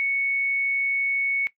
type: tone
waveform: sine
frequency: 2217 Hz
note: C#7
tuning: in tune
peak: -21 dBFS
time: 0-1.47 s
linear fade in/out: 0 ms
effects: noise-tail reverb RT60 0.1 s tail -17 dB re dry